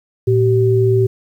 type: tone pair together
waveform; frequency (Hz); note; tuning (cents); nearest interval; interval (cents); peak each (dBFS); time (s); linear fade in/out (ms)
sine; 114.28 / 384.4; A#2 / G4; -34 / -34; octave + major sixth; 2100; -13; 0.27-1.07; 10
effects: 8-bit